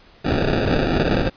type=noise with sample-and-hold; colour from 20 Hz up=white; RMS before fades=-19 dBFS; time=0.24-1.3 s; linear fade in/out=20 ms; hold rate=1050 Hz; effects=pink hiss -50 dBFS RMS until 1.36 s + resampled to 11025 Hz